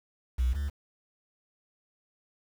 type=tone pair in turn; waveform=triangle; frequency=62.3 / 71.29 Hz; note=B1 / C#2; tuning=+16 / +49 cents; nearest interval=major second; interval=233 cents; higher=second; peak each=-19 / -26 dBFS; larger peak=first; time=0.38-0.54 / 0.54-0.7 s; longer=neither; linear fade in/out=20 ms; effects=tanh soft clip ceiling -21 dBFS + 8-bit